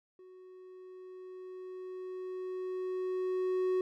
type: tone with level ramp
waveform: triangle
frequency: 370 Hz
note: F#4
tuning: in tune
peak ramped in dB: -50 to -25 dBFS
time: 0.19-3.81 s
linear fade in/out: 2 ms
effects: none